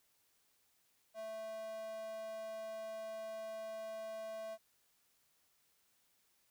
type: tone with high-pass filter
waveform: square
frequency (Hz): 220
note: A3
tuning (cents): 0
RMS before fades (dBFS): -45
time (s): 1.14-4.58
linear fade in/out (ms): 50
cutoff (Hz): 610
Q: 6.2
effects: white hiss -75 dBFS RMS until 6.5 s